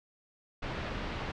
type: low-pass noise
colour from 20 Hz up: pink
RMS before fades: -37 dBFS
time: 0.62-1.32 s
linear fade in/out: 10 ms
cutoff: 3300 Hz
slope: 12 dB/octave
effects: low-pass 5000 Hz 12 dB/octave